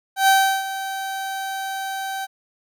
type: tone with ADSR envelope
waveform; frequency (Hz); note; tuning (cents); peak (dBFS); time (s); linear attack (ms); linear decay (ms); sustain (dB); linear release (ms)
30% pulse; 774; G5; -22; -9; 0.16-2.27; 120; 350; -14; 31
effects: none